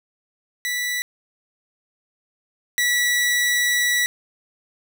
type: tone pair in turn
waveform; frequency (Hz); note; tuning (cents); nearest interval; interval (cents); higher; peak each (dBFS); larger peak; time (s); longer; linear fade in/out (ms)
sawtooth; 1965 / 1948; B6 / B6; -9 / -24; unison; 15; first; -19 / -14; second; 0.65-1.02 / 2.78-4.06; second; 0
effects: none